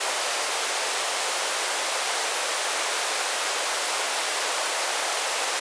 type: high-pass noise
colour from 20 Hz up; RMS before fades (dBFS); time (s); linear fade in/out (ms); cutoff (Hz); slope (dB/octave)
pink; -26; 0-5.6; 10; 510; 24
effects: resampled to 22050 Hz